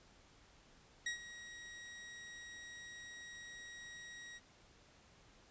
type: tone with ADSR envelope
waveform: sawtooth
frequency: 1900 Hz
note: A#6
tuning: 33 cents sharp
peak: -32 dBFS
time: 1.06-4.4 s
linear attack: 5 ms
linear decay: 110 ms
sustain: -14 dB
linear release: 35 ms
effects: pink hiss -65 dBFS RMS until 5.5 s + resampled to 16000 Hz